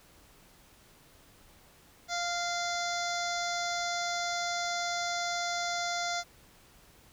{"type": "harmonic tone with a mistuned harmonic", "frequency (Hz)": 698, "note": "F5", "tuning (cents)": -1, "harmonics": [1, 2, 3, 5, 6, 7, 8, 9, 10], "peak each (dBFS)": [-34, -37, -39, -41, -42, -42, -43, -44, -44], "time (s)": [2.08, 6.24], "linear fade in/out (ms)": 50, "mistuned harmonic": 3, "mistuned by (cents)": -18, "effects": ["pink hiss -59 dBFS RMS until 7.12 s"]}